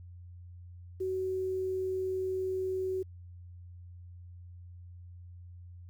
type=tone with quantisation; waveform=sine; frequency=375.6 Hz; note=F#4; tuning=26 cents sharp; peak=-30 dBFS; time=1-3.03 s; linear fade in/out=10 ms; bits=10; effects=added 88 Hz sine -46 dBFS peak until 5.89 s